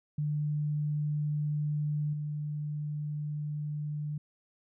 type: tone with level steps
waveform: sine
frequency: 149.1 Hz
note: D3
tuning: 27 cents sharp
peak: -28 / -32 dBFS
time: 0.18-4.18 s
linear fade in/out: 5 ms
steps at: 2.13 s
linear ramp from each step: 5 ms
effects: none